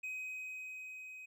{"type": "tone with level ramp", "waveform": "triangle", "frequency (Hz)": 2521, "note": "D#7", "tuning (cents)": 22, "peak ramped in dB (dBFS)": [-37, -46], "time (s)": [0.03, 1.26], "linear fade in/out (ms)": 10, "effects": []}